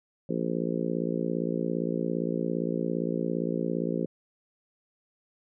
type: harmonic tone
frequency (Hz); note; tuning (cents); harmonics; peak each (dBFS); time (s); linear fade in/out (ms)
57.5; A#1; -23; 3 / 4 / 5 / 6 / 7 / 8 / 9; -32 / -33 / -34 / -35 / -35 / -36 / -37; 0.29-4.06; 5
effects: none